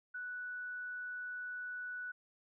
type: tone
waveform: sine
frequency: 1480 Hz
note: F#6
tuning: in tune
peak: -40 dBFS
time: 0.14-2.12 s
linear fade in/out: 10 ms
effects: none